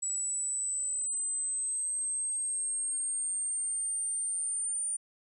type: exponential sweep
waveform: sine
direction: up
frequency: 7850 to 9070 Hz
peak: -30 dBFS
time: 0.02-4.97 s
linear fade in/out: 10 ms
effects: none